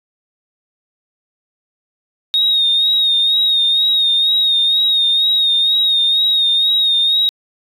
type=tone with vibrato; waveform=sine; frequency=3729 Hz; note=A#7; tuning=in tune; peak=-10 dBFS; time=2.34-7.29 s; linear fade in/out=0 ms; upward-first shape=sine; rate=2.1 Hz; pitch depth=47 cents each way; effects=tanh soft clip ceiling -6 dBFS